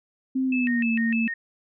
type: tone with pitch glide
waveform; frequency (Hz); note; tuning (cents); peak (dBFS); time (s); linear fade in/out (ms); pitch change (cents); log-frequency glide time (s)
sine; 262 to 228.1; C4 to A#3; +2 to -37; -21; 0.35-1.28; 10; -239; 0.46-0.91
type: tone with vibrato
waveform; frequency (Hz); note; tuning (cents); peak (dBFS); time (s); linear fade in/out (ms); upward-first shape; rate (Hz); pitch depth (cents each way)
sine; 2200; C#7; -14; -27; 0.52-1.34; 5; square; 3.3; 300
effects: none